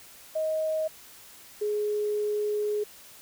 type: tone pair in turn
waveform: sine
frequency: 629 / 418.9 Hz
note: D#5 / G#4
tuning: +19 / +15 cents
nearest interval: perfect fifth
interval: 704 cents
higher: first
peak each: -25 dBFS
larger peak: neither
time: 0.35-0.88 / 1.61-2.84 s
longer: second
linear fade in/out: 10 ms
effects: white hiss -50 dBFS RMS until 3.21 s